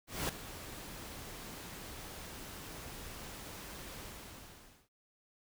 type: noise with ADSR envelope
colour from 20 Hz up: pink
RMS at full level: -34 dBFS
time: 0.07-4.89 s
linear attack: 220 ms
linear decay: 5 ms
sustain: -13 dB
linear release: 890 ms
effects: none